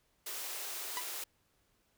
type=high-pass noise; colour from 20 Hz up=white; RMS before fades=-41 dBFS; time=0.26-1.24 s; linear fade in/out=5 ms; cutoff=320 Hz; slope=96 dB/octave
type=tone with exponential decay; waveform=sawtooth; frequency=987.8 Hz; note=B5; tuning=in tune; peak=-29 dBFS; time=0.97-1.08 s; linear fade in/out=0 ms; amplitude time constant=22 ms
effects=pink hiss -74 dBFS RMS until 1.97 s